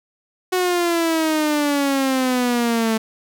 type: exponential sweep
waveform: sawtooth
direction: down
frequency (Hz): 370 to 220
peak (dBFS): -13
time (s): 0.52-2.98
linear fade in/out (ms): 10
effects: none